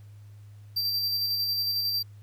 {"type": "tone with tremolo", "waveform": "square", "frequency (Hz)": 4698, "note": "D8", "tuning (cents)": 0, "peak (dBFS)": -25, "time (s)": [0.76, 2.03], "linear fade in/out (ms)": 10, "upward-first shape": "square", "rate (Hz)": 11, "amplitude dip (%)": 25, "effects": ["added 103 Hz sine -45 dBFS peak until 2.22 s", "pink hiss -65 dBFS RMS until 2.22 s"]}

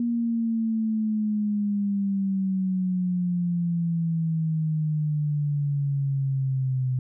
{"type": "exponential sweep", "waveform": "sine", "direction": "down", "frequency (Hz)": [237.9, 127.4], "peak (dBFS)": -22, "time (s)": [0, 6.99], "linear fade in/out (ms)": 2, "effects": []}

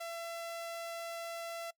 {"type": "tone", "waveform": "sawtooth", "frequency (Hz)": 673, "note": "E5", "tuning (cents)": 36, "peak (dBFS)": -36, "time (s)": [0, 1.71], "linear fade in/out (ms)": 10, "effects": ["noise-tail reverb RT60 0.1 s tail -22 dB re dry"]}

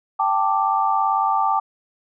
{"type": "chord", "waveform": "sine", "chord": "G suspended second", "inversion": "none", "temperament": "just", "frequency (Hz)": [784, 882, 1176], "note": ["G5", "A5", "D6"], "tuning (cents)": [0, 4, 2], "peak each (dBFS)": -21, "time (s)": [0.19, 1.6], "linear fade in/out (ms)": 10, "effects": []}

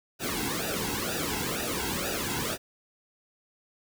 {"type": "noise with flanger", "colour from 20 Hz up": "pink", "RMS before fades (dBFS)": -31, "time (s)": [0.19, 2.58], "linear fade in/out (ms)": 50, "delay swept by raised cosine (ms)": [0.92, 1.7], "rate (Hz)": 2.1, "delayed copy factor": -0.9, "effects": []}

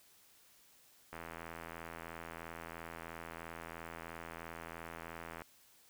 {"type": "click train", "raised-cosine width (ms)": 0.5, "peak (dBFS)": -30, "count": 357, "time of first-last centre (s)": [1.13, 5.419], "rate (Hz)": 83, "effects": ["white hiss -65 dBFS RMS until 5.89 s"]}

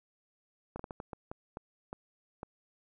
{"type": "slowing click train", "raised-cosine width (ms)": 1, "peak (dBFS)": -26, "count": 10, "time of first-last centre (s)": [0.76, 2.431], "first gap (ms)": 34, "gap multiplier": 1.4, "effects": []}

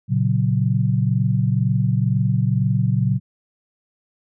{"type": "chord", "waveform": "sine", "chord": "F# major", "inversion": "first", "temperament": "equal", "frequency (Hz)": [116.54, 138.59, 185], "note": ["A#2", "C#3", "F#3"], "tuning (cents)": [0, 0, 0], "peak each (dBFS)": [-19, -20, -22], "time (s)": [0.08, 3.2], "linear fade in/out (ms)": 50, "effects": []}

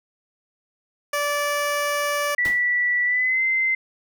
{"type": "tone", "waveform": "15% pulse", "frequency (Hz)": 581, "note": "D5", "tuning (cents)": -19, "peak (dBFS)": -15, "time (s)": [1.13, 2.35], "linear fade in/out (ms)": 5}
{"type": "tone with pitch glide", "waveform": "sine", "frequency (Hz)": [1958, 2072], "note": ["B6", "C7"], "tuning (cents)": [-15, -17], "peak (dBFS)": -18, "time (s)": [2.38, 3.75], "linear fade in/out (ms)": 5, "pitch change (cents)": 98, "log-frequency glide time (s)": [3.05, 3.42]}
{"type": "noise with exponential decay", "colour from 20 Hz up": "pink", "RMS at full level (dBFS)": -30, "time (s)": [2.45, 2.67], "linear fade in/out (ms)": 1, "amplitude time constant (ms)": 46}
{"effects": []}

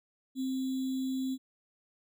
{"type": "tone with sample-and-hold", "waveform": "sine", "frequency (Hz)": 262.3, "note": "C4", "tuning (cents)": 4, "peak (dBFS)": -30, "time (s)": [0.35, 1.38], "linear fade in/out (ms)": 50, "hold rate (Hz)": 3675, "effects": []}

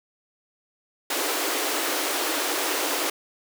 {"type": "high-pass noise", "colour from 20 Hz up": "pink", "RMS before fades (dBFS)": -26, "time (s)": [1.1, 3.1], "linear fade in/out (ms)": 5, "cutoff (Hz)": 280, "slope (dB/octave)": 96, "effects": []}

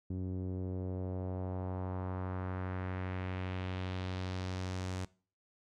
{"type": "tone with low-pass filter sweep", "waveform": "sawtooth", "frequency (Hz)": 92.5, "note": "F#2", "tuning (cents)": 0, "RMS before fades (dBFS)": -38, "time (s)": [0.1, 5.05], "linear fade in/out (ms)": 5, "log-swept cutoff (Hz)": [290, 7600], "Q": 1.5, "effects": ["noise-tail reverb RT60 0.4 s tail -21 dB re dry"]}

